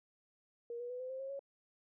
sine tone with pitch steps, 471.9 / 484.6 / 497.7 / 511.1 / 524.8 / 538.9 / 553.5 Hz, A#4 / B4 / B4 / C5 / C5 / C#5 / C#5, +21 / -33 / +13 / -41 / +5 / -49 / -3 cents, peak -40 dBFS, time 0.7-1.393 s, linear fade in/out 2 ms, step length 99 ms, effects none

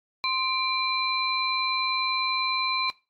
sine tone cluster, 1043 / 2366 / 4055 Hz, C6 / D7 / B7, -6 / +12 / +45 cents, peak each -28 dBFS, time 0.24-2.9 s, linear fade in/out 0 ms, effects noise-tail reverb RT60 0.3 s tail -23 dB re dry + AAC 48 kbps

